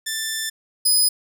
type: tone pair in turn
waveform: 10% pulse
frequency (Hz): 1770 / 5006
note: A6 / D#8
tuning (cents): +10 / +10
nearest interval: octave + tritone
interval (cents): 1800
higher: second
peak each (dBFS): -15 / -9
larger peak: second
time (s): 0.06-0.5 / 0.85-1.09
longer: first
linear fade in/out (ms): 10
effects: none